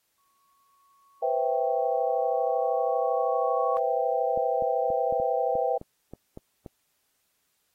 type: tone with exponential growth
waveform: sine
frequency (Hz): 1110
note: C#6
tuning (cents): +2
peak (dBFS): -28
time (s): 0.18-3.77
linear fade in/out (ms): 0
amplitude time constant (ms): 780
type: chord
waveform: sine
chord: C major seventh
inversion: third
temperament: equal with one note detuned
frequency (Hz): 493.9 / 526.6 / 659.3 / 784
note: B4 / C5 / E5 / G5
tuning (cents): 0 / +11 / 0 / 0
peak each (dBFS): -28 / -30 / -29 / -28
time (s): 1.22-5.78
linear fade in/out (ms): 10
type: clicks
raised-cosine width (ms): 2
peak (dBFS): -26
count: 10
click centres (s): 4.375 / 4.623 / 4.903 / 5.125 / 5.2 / 5.554 / 5.814 / 6.136 / 6.374 / 6.662
effects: white hiss -73 dBFS RMS until 7.74 s + AAC 48 kbps